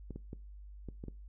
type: clicks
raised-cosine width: 3 ms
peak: -30 dBFS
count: 6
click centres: 0.107 / 0.16 / 0.331 / 0.887 / 1.039 / 1.083 s
effects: noise-tail reverb RT60 0.3 s tail -21 dB re dry + added 50 Hz sine -47 dBFS peak until 1.28 s